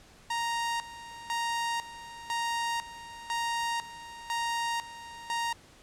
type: tone with tremolo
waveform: sawtooth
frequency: 932.3 Hz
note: A#5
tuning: in tune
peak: -25 dBFS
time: 0.3-5.53 s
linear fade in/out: 5 ms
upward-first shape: square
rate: 1 Hz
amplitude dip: 80%
effects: pink hiss -56 dBFS RMS until 5.82 s + low-pass 9000 Hz 12 dB/octave